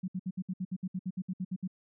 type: tone bursts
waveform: sine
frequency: 185 Hz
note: F#3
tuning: in tune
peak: -31 dBFS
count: 15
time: 0.03-1.677 s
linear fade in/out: 10 ms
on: 51 ms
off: 63 ms
effects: none